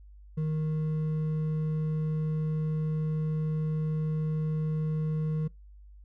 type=tone with hard clipping; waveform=triangle; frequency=155.56 Hz; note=D#3; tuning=in tune; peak=-28 dBFS; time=0.37-5.48 s; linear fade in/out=10 ms; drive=8 dB; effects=noise-tail reverb RT60 0.2 s tail -24 dB re dry + added 50 Hz sine -48 dBFS peak until 6.04 s